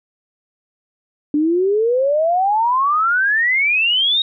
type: exponential sweep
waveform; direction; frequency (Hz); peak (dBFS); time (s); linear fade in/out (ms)
sine; up; 289.8 to 3800; -13; 1.34-4.22; 2
effects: none

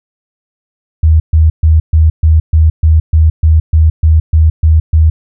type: tone bursts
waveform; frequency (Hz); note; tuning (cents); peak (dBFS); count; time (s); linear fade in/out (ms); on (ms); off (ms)
sine; 79.1; D#2; +29; -3; 14; 1.03-5.1; 5; 170; 130
effects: none

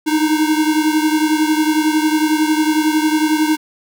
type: beating tone pair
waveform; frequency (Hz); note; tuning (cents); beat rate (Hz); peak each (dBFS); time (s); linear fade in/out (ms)
square; 306.8 / 317.8; D#4 / D#4; -24 / +37; 11; -15 / -19; 0.06-3.57; 20
effects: none

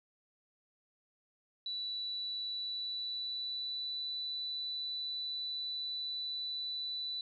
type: tone with pitch glide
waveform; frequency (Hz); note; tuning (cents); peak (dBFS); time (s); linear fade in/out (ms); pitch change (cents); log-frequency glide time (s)
sine; 3951 to 3976; B7 to B7; 0 to +11; -36; 1.66-7.21; 2; +11; 2.51-4.1
effects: none

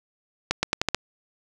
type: accelerating click train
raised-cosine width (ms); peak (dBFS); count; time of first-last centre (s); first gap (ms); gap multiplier
0.2; -4; 6; 0.51-0.946; 120; 0.84
effects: none

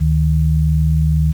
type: tone pair together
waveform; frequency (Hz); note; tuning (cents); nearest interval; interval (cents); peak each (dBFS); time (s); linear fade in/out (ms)
sine; 73.41 / 155.56; D2 / D#3; 0 / 0; octave + minor second; 1300; -14; 0-1.33; 20
effects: 7-bit

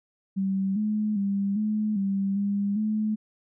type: tone with pitch steps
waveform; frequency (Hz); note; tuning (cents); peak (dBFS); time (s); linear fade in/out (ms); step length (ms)
sine; 193.1 / 212.6 / 198.6 / 213.4 / 196.1 / 201.2 / 214.7; G3 / G#3 / G3 / G#3 / G3 / G3 / A3; -26 / +41 / +23 / +47 / +1 / +45 / -42; -23; 0.36-3.16; 20; 400
effects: none

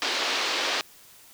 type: band-pass noise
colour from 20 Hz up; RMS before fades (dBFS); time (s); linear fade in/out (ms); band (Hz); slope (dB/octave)
white; -27; 0.02-0.81; 0; 300 to 4800; 24
effects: white hiss -52 dBFS RMS until 1.33 s

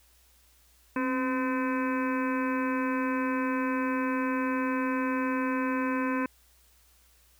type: harmonic tone with a mistuned harmonic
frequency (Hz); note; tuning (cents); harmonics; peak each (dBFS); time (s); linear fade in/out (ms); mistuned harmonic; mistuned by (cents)
255.7; C4; -40; 1 / 2 / 4 / 5 / 6 / 7 / 8 / 9 / 10; -28 / -35 / -33 / -45 / -37 / -41 / -48 / -44 / -42; 0.96-6.26; 2; 1; +57
effects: added 60 Hz sine -63 dBFS peak until 7.39 s + white hiss -63 dBFS RMS until 7.39 s

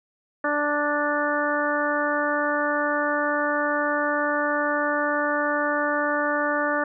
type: harmonic tone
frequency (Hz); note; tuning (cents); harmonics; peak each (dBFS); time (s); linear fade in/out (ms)
293.7; D4; 0; 1 / 2 / 3 / 4 / 5 / 6; -29 / -26 / -31 / -28 / -28 / -29; 0.44-6.84; 5
effects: none

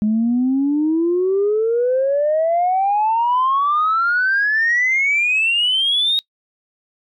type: exponential sweep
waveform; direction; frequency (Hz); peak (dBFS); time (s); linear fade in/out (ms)
sine; up; 209 to 3775; -13; 0.02-6.19; 0
effects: noise-tail reverb RT60 0.1 s tail -23 dB re dry + tanh soft clip ceiling -10 dBFS

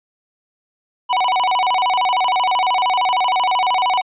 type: tone with vibrato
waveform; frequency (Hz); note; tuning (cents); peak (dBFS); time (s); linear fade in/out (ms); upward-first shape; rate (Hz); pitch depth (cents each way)
square; 858; A5; -44; -15; 1.09-4.02; 20; square; 13; 240
effects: resampled to 8000 Hz

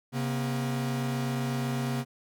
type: tone pair together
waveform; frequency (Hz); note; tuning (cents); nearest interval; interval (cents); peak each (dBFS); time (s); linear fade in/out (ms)
45% pulse; 133.81 / 239.6; C3 / A#3; +39 / +48; minor seventh; 1009; -30 / -32; 0.12-2.05; 50
effects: none

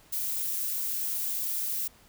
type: noise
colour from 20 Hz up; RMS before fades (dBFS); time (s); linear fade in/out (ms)
violet; -31; 0.12-1.88; 10
effects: pink hiss -58 dBFS RMS until 2.08 s

